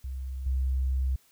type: tone with level steps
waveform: sine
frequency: 65.41 Hz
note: C2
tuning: in tune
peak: -32 / -24 dBFS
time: 0.04-1.16 s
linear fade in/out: 5 ms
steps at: 0.46 s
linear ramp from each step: 5 ms
effects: white hiss -63 dBFS RMS until 1.31 s